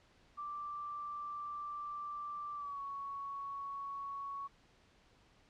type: tone with pitch glide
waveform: sine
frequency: 1174.7 to 1113.9 Hz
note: D6 to C#6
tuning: 0 to +8 cents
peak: -40 dBFS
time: 0.37-4.48 s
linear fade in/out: 20 ms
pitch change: -92 cents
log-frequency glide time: 2.55-2.8 s
effects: pink hiss -67 dBFS RMS until 5.49 s + low-pass 5000 Hz 12 dB/octave